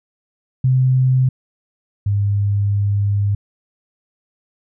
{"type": "tone pair in turn", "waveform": "sine", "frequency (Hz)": [129.3, 101.27], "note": ["C3", "G#2"], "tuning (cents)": [-20, -43], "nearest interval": "major third", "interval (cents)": 423, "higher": "first", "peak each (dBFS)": [-11, -14], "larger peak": "first", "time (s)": [[0.64, 1.29], [2.06, 3.35]], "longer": "second", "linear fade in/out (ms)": 5, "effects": []}